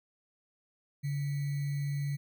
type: tone with sample-and-hold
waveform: sine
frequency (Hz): 142.5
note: C#3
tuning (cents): +48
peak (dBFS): -30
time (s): 1.03-2.17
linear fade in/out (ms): 20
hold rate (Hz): 2100
effects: none